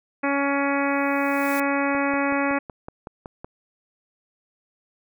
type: harmonic tone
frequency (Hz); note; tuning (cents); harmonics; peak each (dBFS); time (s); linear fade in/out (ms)
280; C#4; +18; 1 / 2 / 3 / 4 / 5 / 6 / 7 / 8 / 9; -24 / -27 / -29 / -30 / -31 / -32 / -32 / -33 / -34; 0.23-2.59; 10
type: noise with exponential growth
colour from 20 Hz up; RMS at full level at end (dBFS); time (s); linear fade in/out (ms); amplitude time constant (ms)
blue; -33; 0.77-1.6; 1; 180
type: click train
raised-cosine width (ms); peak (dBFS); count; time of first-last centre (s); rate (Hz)
1; -21; 9; 1.95-3.445; 5.35
effects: none